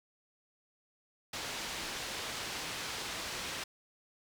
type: low-pass noise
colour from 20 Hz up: white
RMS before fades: -40 dBFS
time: 1.33-3.64 s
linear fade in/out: 5 ms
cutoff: 4900 Hz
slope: 12 dB/octave
effects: none